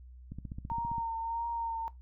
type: click train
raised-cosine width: 5 ms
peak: -28 dBFS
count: 11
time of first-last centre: 0.32-0.982 s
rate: 15.1 Hz
type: tone with vibrato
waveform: sine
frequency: 921 Hz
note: A#5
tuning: 21 cents flat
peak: -32 dBFS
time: 0.7-1.88 s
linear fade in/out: 0 ms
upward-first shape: triangle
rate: 1.6 Hz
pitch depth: 30 cents each way
effects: noise-tail reverb RT60 0.2 s tail -19 dB re dry + added 62 Hz sine -48 dBFS peak until 2.01 s